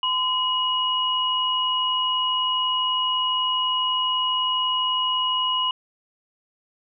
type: tone pair together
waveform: sine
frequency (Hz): 1019.5 / 2902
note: C6 / F#7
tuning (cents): -45 / -34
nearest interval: octave + tritone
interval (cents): 1811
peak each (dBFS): -24 / -22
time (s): 0.03-5.71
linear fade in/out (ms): 2
effects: none